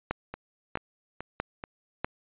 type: two click trains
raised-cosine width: 0.5 ms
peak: -21 / -13 dBFS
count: 4 / 4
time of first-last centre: 0.34-1.639 / 0.11-2.045 s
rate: 2.31 / 1.55 Hz
effects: resampled to 8000 Hz